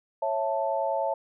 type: chord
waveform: sine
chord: A major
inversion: first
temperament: just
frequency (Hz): 550 / 660 / 880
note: C#5 / E5 / A5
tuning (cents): -14 / +2 / 0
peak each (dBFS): -29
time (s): 0.22-1.14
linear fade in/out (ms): 5
effects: none